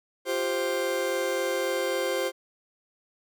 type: chord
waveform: 40% pulse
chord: F suspended second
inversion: none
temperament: just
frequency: 349.2 / 392.9 / 523.8 Hz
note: F4 / G4 / C5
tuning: 0 / +4 / +2 cents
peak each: -32 / -31 / -27 dBFS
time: 0.25-2.32 s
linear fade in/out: 50 ms
effects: none